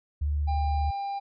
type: tone with vibrato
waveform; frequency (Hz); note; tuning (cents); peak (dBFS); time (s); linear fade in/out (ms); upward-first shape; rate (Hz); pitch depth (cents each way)
sine; 73.42; D2; 0; -24; 0.21-0.91; 10; square; 17; 19
type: harmonic tone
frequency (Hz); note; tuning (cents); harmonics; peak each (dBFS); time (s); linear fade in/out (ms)
797; G5; +28; 1 / 3 / 5 / 6; -29 / -51 / -53 / -56; 0.47-1.2; 20
effects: none